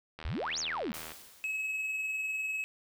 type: click train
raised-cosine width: 0.3 ms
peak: -27 dBFS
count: 75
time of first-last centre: 0.19-1.118 s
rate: 79.7 Hz
type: exponential two-way sweep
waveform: sine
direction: up then down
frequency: 51.91 to 6970 to 184.1 Hz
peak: -32 dBFS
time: 0.25-0.92 s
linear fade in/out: 0 ms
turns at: 0.59 s
type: noise with exponential decay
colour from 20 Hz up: white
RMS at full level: -42 dBFS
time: 0.94-2.05 s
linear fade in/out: 1 ms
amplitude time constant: 240 ms
type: tone with tremolo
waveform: triangle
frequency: 2572 Hz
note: E7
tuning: 43 cents flat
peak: -29 dBFS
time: 1.44-2.64 s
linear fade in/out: 0 ms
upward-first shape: sine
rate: 20 Hz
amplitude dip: 30%
effects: none